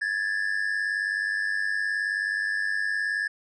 triangle tone pair together, 1665.9 / 1765 Hz, G#6 / A6, +5 / +5 cents, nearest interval minor second, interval 100 cents, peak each -26 dBFS, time 0.01-3.28 s, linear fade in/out 10 ms, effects resampled to 24000 Hz

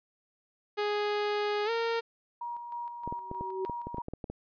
sawtooth tone with pitch glide, 415.3 to 460.8 Hz, G#4 to A#4, 0 to -20 cents, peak -24 dBFS, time 0.77-2.01 s, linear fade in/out 20 ms, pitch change +180 cents, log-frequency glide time 1.65-1.7 s
sine tone with tremolo, 951 Hz, A#5, 34 cents sharp, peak -34 dBFS, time 2.41-4.02 s, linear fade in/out 5 ms, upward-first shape square, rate 3.2 Hz, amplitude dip 45%
sine tone with exponential growth, 379.6 Hz, F#4, 44 cents sharp, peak -28 dBFS, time 3.05-3.65 s, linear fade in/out 0 ms, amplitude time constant 130 ms
clicks, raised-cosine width 2 ms, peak -24 dBFS, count 12, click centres 3.076 / 3.125 / 3.314 / 3.41 / 3.697 / 3.87 / 3.945 / 3.983 / 4.084 / 4.136 / 4.242 / 4.3 s
effects resampled to 11025 Hz

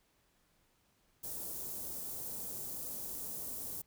white band-stop noise, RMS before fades -42 dBFS, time 1.23-3.82 s, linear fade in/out 10 ms, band 560 to 9000 Hz, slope 12 dB/octave, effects pink hiss -73 dBFS RMS until 3.86 s

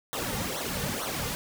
pink noise with flanger, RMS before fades -32 dBFS, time 0.13-1.35 s, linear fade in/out 0 ms, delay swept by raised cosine 0.4 to 3.1 ms, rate 2.2 Hz, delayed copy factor -0.85, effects none

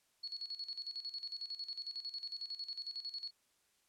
sine tone with tremolo, 4369 Hz, C#8, 26 cents flat, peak -39 dBFS, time 0.23-3.31 s, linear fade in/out 10 ms, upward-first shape square, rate 11 Hz, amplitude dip 75%, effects white hiss -75 dBFS RMS until 3.88 s + low-pass 11000 Hz 12 dB/octave

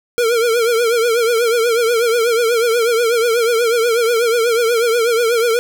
square tone with vibrato, 465.4 Hz, A#4, 3 cents flat, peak -13 dBFS, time 0.18-5.59 s, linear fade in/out 0 ms, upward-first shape triangle, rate 8.2 Hz, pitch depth 100 cents each way, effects none

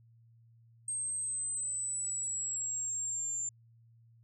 sine linear sweep, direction down, 8420 to 7240 Hz, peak -33 dBFS, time 0.88-3.49 s, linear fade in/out 2 ms, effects added 115 Hz sine -59 dBFS peak until 4.23 s

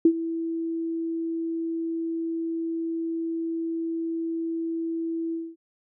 sine tone with ADSR envelope, 329.6 Hz, E4, in tune, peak -11 dBFS, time 0.05-5.56 s, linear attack 4 ms, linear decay 68 ms, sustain -15 dB, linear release 230 ms, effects none

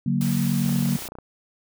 sine chord, D augmented, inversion none, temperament equal with one note detuned, 143.64 / 185 / 233.1 Hz, D3 / F#3 / A#3, -38 / 0 / 0 cents, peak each -24 dBFS, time 0.06-0.97 s, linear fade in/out 5 ms
white noise, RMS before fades -35 dBFS, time 0.21-1.08 s, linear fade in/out 0 ms
click train, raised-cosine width 1 ms, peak -25 dBFS, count 17, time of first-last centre 0.66-1.186 s, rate 30.4 Hz
effects none

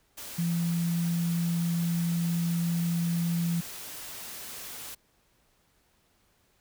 sine tone in noise, 170 Hz, F3, 46 cents flat, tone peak -25 dBFS, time 0.38-3.61 s, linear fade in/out 10 ms, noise white, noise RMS -41 dBFS, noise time 0.17-4.95 s, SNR +13 dB, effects pink hiss -68 dBFS RMS until 6.6 s

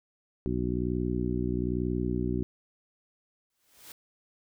harmonic tone, 61.1 Hz, B1, 18 cents flat, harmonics 1 / 2 / 3 / 4 / 5 / 6, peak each -34 / -34 / -34 / -34 / -34 / -34 dBFS, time 0.46-2.43 s, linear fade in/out 0 ms
white noise with exponential growth, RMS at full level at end -44 dBFS, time 3.5-3.92 s, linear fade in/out 2 ms, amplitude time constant 90 ms
effects none

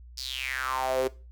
sawtooth tone with high-pass filter sweep, 130.81 Hz, C3, in tune, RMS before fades -30 dBFS, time 0.17-1.08 s, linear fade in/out 10 ms, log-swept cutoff 5100 to 400 Hz, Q 6.2, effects noise-tail reverb RT60 0.3 s tail -18 dB re dry + added 60 Hz sine -45 dBFS peak until 1.31 s

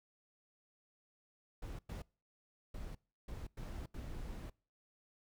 brown noise bursts at uneven times, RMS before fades -45 dBFS, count 6, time 1.62-1.79 / 1.89-2.02 / 2.74-2.95 / 3.28-3.47 / 3.57-3.86 / 3.94-4.5 s, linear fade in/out 5 ms, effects noise-tail reverb RT60 0.4 s tail -25 dB re dry

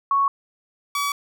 sine / sawtooth tone pair in turn, 1109 / 1140.2 Hz, C#6 / C#6, 0 / +48 cents, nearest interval unison, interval 48 cents, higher second, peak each -16 / -18 dBFS, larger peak first, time 0.11-0.28 / 0.95-1.12 s, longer neither, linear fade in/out 2 ms, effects none

